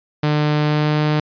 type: tone with pitch glide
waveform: sawtooth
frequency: 150 to 151.48 Hz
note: D3 to D#3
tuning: +37 to -46 cents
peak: -11 dBFS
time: 0.23-1.2 s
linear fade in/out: 5 ms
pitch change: +17 cents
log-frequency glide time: 0.58-1.03 s
effects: resampled to 11025 Hz